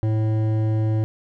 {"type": "tone with hard clipping", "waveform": "triangle", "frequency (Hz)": 109.3, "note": "A2", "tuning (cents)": -11, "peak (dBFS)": -20, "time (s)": [0.03, 1.04], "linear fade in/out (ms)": 0, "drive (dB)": 15, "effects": []}